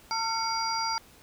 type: tone cluster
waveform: sine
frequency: 898 / 1367 / 2217 / 4762 / 5740 Hz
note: A5 / F6 / C#7 / D8 / F8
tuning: +35 / -37 / 0 / +23 / +47 cents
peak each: -30 / -34 / -39 / -32 / -39 dBFS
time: 0.11-0.98 s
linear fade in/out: 0 ms
effects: pink hiss -55 dBFS RMS until 1.22 s